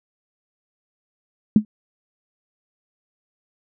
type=tone with exponential decay; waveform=sine; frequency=212.8 Hz; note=G#3; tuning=42 cents sharp; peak=-5 dBFS; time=1.56-1.65 s; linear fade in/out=2 ms; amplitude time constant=18 ms; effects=none